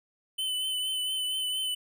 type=tone with vibrato; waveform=square; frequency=3028 Hz; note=F#7; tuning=39 cents sharp; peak=-29 dBFS; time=0.38-1.75 s; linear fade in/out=10 ms; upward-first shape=triangle; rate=4.3 Hz; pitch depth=30 cents each way; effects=none